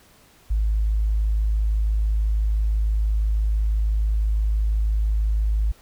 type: tone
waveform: sine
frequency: 53 Hz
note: G#1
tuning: 36 cents sharp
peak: -17 dBFS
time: 0.5-5.72 s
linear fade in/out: 10 ms
effects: tanh soft clip ceiling -13 dBFS + pink hiss -54 dBFS RMS until 5.81 s